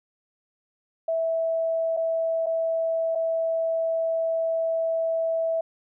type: tone with dropouts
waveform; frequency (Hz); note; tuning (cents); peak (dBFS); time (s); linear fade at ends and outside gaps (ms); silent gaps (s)
sine; 655; E5; -11; -22; 1.08-5.61; 5; 1.967-1.971 / 2.461-2.466 / 3.151-3.155
effects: none